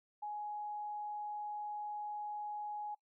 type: tone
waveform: sine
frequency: 836 Hz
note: G#5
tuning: 11 cents sharp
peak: -39 dBFS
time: 0.22-2.95 s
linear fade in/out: 10 ms
effects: noise-tail reverb RT60 0.1 s tail -20 dB re dry